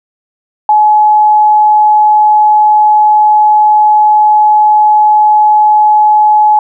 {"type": "tone", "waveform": "sine", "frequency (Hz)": 849, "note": "G#5", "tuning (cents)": 38, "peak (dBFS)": -3, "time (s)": [0.69, 6.59], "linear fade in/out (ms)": 2, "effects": []}